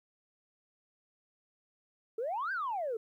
sine exponential two-way sweep, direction up then down, 424.7 to 1623 to 424.7 Hz, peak -31 dBFS, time 2.18-2.97 s, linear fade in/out 5 ms, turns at 2.52 s, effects tanh soft clip ceiling -28 dBFS + 12-bit

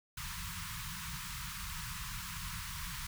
pink band-stop noise, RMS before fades -42 dBFS, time 0.17-3.07 s, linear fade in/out 5 ms, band 190 to 940 Hz, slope 96 dB/octave, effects none

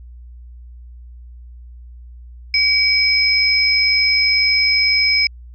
sine tone pair together, 2278 / 5120 Hz, C#7 / D#8, +47 / +49 cents, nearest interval octave + major second, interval 1402 cents, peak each -15 dBFS, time 2.54-5.27 s, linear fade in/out 2 ms, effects added 60 Hz sine -35 dBFS peak until 5.54 s

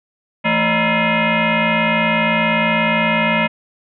sine tone with frequency modulation, 944 Hz, A#5, 22 cents sharp, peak -13 dBFS, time 0.44-3.48 s, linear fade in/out 20 ms, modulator 389 Hz, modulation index 4.4, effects none

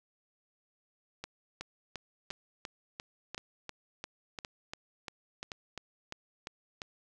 two click trains, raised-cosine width 0.2 ms, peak -22 / -22 dBFS, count 5 / 16, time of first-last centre 1.24-5.518 / 1.61-6.818 s, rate 0.935 / 2.88 Hz, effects none

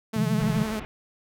sawtooth tone with vibrato, 217.3 Hz, A3, 21 cents flat, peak -24 dBFS, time 0.13-0.8 s, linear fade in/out 10 ms, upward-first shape triangle, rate 12 Hz, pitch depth 50 cents each way
sine chord, F minor seventh, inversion second, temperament just, 130.96 / 157.15 / 174.61 / 209.5 Hz, C3 / Eb3 / F3 / Ab3, +2 / +18 / 0 / +15 cents, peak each -28 dBFS, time 0.16-0.64 s, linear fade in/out 5 ms
pink low-pass noise, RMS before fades -38 dBFS, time 0.4-0.85 s, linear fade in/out 0 ms, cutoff 2900 Hz, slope 24 dB/octave
effects none

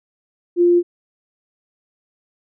sine tone, 349.2 Hz, F4, in tune, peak -10 dBFS, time 0.56-0.83 s, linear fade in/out 50 ms, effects none

